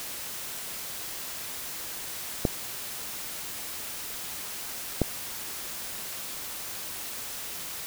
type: clicks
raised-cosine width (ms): 2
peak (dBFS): -8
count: 2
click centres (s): 2.452 / 5.017
effects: white hiss -37 dBFS RMS until 7.86 s